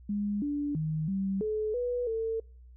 sine tone with pitch steps, 205.1 / 290 / 156.2 / 193.8 / 430 / 489.8 / 449.3 Hz, G#3 / D4 / D#3 / G3 / A4 / B4 / A4, -21 / -22 / +7 / -20 / -40 / -14 / +36 cents, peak -28 dBFS, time 0.09-2.4 s, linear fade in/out 5 ms, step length 330 ms, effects noise-tail reverb RT60 0.5 s tail -26 dB re dry + added 61 Hz sine -49 dBFS peak until 2.76 s

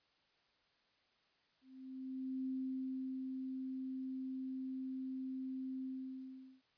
sine tone with ADSR envelope, 261.6 Hz, C4, in tune, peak -37 dBFS, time 1.61-6.62 s, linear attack 850 ms, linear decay 760 ms, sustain -3 dB, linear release 770 ms, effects white hiss -75 dBFS RMS until 6.77 s + resampled to 11025 Hz

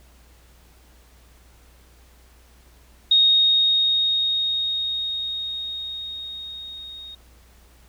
sine tone with level ramp, 3729 Hz, A#7, in tune, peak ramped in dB -12 to -36 dBFS, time 3.11-7.15 s, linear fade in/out 5 ms, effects added 60 Hz sine -51 dBFS peak until 7.88 s + pink hiss -56 dBFS RMS until 7.88 s

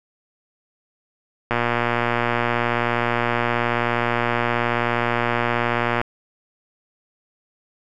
click train, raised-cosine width 0.5 ms, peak -5 dBFS, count 537, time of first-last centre 1.51-6.014 s, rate 119 Hz, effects none

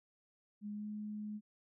sine tone with pitch glide, 207.7 to 210.8 Hz, G#3 to G#3, 0 to +26 cents, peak -40 dBFS, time 0.61-1.41 s, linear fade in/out 50 ms, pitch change +26 cents, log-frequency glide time 0.73-0.86 s, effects none

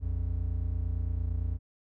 triangle tone pair together, 57.93 / 86.8 Hz, A#1 / F2, -10 / -10 cents, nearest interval perfect fifth, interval 700 cents, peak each -29 / -29 dBFS, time 0-1.59 s, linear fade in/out 50 ms, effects none

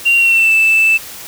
sine tone with pitch glide, 2764 to 2642 Hz, F7 to E7, -19 to +3 cents, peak -6 dBFS, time 0.05-0.98 s, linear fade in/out 20 ms, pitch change -78 cents, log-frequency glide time 0.16-0.53 s, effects tanh soft clip ceiling -5 dBFS + white hiss -31 dBFS RMS until 1.27 s

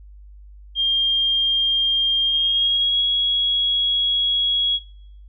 sine tone with pitch glide, 3208 to 3325 Hz, G7 to G#7, +39 to +1 cents, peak -16 dBFS, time 0.75-4.8 s, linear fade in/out 50 ms, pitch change +62 cents, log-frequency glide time 2.23-3.01 s, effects noise-tail reverb RT60 0.7 s tail -20 dB re dry + added 50 Hz sine -40 dBFS peak until 5.28 s

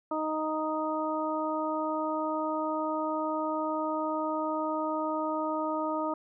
harmonic tone, 311.1 Hz, D#4, in tune, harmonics 1 / 2 / 3 / 4, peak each -33 / -33 / -34 / -35 dBFS, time 0.11-6.14 s, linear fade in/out 5 ms, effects none

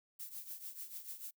violet noise with tremolo, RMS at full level -44 dBFS, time 0.19-1.31 s, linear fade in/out 10 ms, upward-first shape triangle, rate 6.8 Hz, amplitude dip 80%, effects noise-tail reverb RT60 0.1 s tail -26 dB re dry

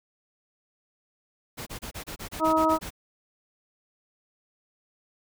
pink noise bursts, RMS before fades -37 dBFS, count 11, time 1.57-2.906 s, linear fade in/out 20 ms, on 96 ms, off 28 ms
harmonic tone, 317.9 Hz, D#4, 37 cents sharp, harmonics 1 / 2 / 3 / 4, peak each -25 / -25 / -25 / -25 dBFS, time 2.39-2.79 s, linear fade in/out 50 ms
effects none

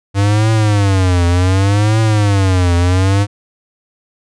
square tone with vibrato, 98 Hz, G2, in tune, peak -10 dBFS, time 0.14-3.27 s, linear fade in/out 50 ms, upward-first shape triangle, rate 0.67 Hz, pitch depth 230 cents each way, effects resampled to 22050 Hz

